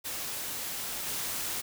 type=noise with level steps; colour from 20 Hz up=white; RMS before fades=-36 / -34 dBFS; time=0.04-1.62 s; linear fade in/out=20 ms; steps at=1.06 s; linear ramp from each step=10 ms; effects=none

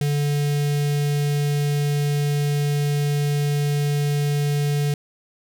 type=tone with notch filter; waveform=square; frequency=145.2 Hz; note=D3; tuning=19 cents flat; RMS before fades=-21 dBFS; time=0.01-4.94 s; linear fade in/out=2 ms; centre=1100 Hz; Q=0.81; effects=none

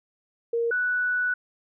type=tone pair in turn; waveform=sine; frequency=466.2 / 1480.1 Hz; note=A#4 / F#6; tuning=0 / 0 cents; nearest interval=octave + minor sixth; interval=2000 cents; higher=second; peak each=-22 dBFS; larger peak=neither; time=0.53-0.71 / 0.71-1.34 s; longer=second; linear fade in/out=5 ms; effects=none

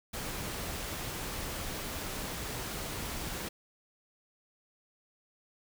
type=noise; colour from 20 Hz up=pink; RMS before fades=-38 dBFS; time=0.13-3.49 s; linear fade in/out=10 ms; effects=none

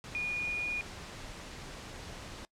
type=tone in noise; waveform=sine; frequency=2444 Hz; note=D#7; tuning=32 cents flat; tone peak=-31 dBFS; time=0.15-0.81 s; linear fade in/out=0 ms; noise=pink; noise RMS=-45 dBFS; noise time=0.04-2.45 s; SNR=+11 dB; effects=noise-tail reverb RT60 0.1 s tail -22 dB re dry + low-pass 7000 Hz 12 dB/octave

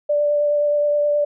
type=tone with vibrato; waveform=sine; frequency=587.3 Hz; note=D5; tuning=in tune; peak=-15 dBFS; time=0.09-1.25 s; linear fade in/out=10 ms; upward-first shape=triangle; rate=9.5 Hz; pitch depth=13 cents each way; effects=none

